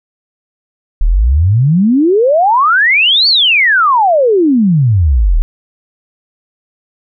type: exponential two-way sweep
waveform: sine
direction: up then down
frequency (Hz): 34.71 to 4600 to 34.71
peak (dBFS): -6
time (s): 1.01-5.42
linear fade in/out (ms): 0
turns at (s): 3.28
effects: none